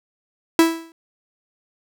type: tone with exponential decay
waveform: 45% pulse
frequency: 328.6 Hz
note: E4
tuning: 5 cents flat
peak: -8 dBFS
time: 0.59-0.92 s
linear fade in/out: 1 ms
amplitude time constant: 70 ms
effects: none